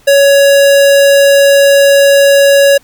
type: tone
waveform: square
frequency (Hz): 559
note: C#5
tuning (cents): +14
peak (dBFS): -4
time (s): 0.07-2.78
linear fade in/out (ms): 10
effects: pink hiss -46 dBFS RMS until 2.83 s